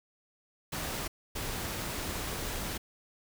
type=noise bursts at uneven times; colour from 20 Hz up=pink; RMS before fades=-36 dBFS; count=2; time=0.72-1.08 / 1.35-2.78 s; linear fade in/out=10 ms; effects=none